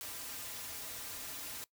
white noise with comb filter, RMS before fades -44 dBFS, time 0.01-1.64 s, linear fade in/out 0 ms, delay 5.4 ms, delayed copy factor -0.8, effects noise-tail reverb RT60 0.1 s tail -20 dB re dry

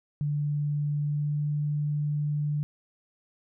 sine tone with pitch glide, 146.83 to 147.94 Hz, D3 to D3, 0 to +13 cents, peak -25 dBFS, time 0.21-2.63 s, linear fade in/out 0 ms, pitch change +13 cents, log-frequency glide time 1-1.45 s, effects none

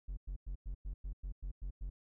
triangle tone bursts, 45.71 Hz, F#1, 20 cents flat, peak -36 dBFS, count 10, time 0.08-1.9 s, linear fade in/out 10 ms, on 92 ms, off 100 ms, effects none

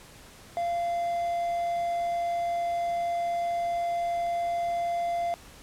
triangle tone with quantisation, 690 Hz, F5, 21 cents flat, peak -24 dBFS, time 0.57-5.34 s, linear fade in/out 0 ms, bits 8, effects pink hiss -50 dBFS RMS until 5.62 s + low-pass 12000 Hz 12 dB/octave

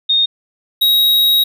sine / square tone pair in turn, 3693 / 3806 Hz, A#7 / A#7, -17 / +35 cents, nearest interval minor second, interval 52 cents, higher second, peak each -10 dBFS, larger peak neither, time 0.09-0.26 / 0.81-1.44 s, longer second, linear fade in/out 10 ms, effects none

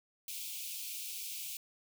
white high-pass noise, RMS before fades -42 dBFS, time 0.28-1.57 s, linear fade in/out 2 ms, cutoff 2300 Hz, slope 96 dB/octave, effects none

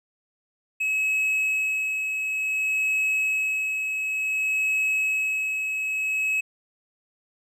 triangle tone with tremolo, 2569 Hz, E7, 45 cents flat, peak -19 dBFS, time 0.8-6.41 s, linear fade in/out 10 ms, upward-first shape sine, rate 0.56 Hz, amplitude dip 40%, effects none

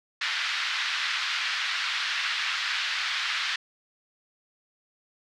pink band-pass noise, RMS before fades -29 dBFS, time 0.21-3.56 s, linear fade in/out 5 ms, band 1400 to 4500 Hz, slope 24 dB/octave, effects none

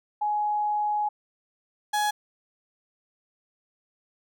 sine / 35% pulse tone pair in turn, 838 / 838 Hz, G#5 / G#5, +15 / +15 cents, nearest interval unison, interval 0 cents, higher neither, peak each -23 / -21 dBFS, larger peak second, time 0.21-1.09 / 1.93-2.11 s, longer first, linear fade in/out 10 ms, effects none

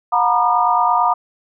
sine tone cluster, 721 / 926 / 975 / 1213 Hz, F#5 / A#5 / B5 / D#6, -45 / -12 / -23 / -44 cents, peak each -18 dBFS, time 0.12-1.14 s, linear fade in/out 10 ms, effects none

